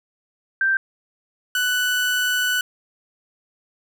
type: tone pair in turn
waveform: sine / 30% pulse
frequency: 1568 / 1488.1 Hz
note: G6 / F#6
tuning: 0 / +9 cents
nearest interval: minor second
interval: 91 cents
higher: first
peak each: -16 dBFS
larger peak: neither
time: 0.61-0.77 / 1.55-2.61 s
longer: second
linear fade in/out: 2 ms
effects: none